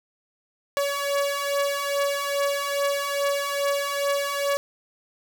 sawtooth beating tone pair, 563 / 565.4 Hz, C#5 / C#5, +27 / +34 cents, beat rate 2.4 Hz, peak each -24 / -21 dBFS, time 0.77-4.57 s, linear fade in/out 0 ms, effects none

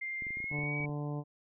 sine tone with pitch glide, 2103 to 2267 Hz, C7 to C#7, +8 to +38 cents, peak -35 dBFS, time 0.01-0.86 s, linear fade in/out 10 ms, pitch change +130 cents, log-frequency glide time 0.31-0.75 s
clicks, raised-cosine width 3 ms, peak -36 dBFS, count 12, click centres 0.222 / 0.268 / 0.306 / 0.371 / 0.403 / 0.442 / 0.515 / 0.589 / 0.636 / 0.804 / 0.843 / 0.893 s
harmonic tone, 146.83 Hz, D3, in tune, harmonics 1 / 2 / 3 / 4 / 5 / 6 / 7, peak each -35 / -41 / -45 / -47 / -49 / -51 / -52 dBFS, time 0.5-1.24 s, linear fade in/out 50 ms
effects none

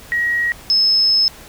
sine tone pair in turn, 1900 / 5200 Hz, A#6 / E8, +33 / -24 cents, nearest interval octave + perfect fourth, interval 1743 cents, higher second, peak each -15 / -11 dBFS, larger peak second, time 0.12-0.52 / 0.7-1.28 s, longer second, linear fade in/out 0 ms, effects pink hiss -40 dBFS RMS until 1.48 s

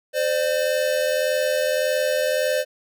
square tone pair together, 518 / 599.7 Hz, C5 / D5, -17 / +36 cents, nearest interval minor third, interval 253 cents, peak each -23 dBFS, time 0.13-2.65 s, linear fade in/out 50 ms, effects none

